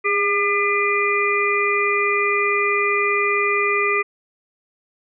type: harmonic tone with a mistuned harmonic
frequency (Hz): 401.7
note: G4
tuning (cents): +42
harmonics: 1 / 3 / 5 / 6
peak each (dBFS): -22 / -22 / -22 / -22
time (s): 0.04-4.03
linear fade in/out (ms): 20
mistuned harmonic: 1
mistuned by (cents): +28
effects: none